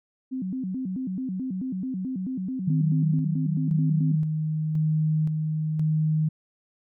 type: tone with vibrato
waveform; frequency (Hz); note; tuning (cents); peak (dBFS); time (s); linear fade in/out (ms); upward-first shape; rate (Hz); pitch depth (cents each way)
sine; 220; A3; 0; -27; 0.31-4.17; 20; square; 4.6; 290
type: tone with tremolo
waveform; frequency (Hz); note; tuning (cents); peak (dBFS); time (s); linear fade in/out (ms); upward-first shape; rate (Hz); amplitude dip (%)
sine; 155.56; D#3; 0; -20; 2.67-6.29; 10; square; 0.96; 35
effects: none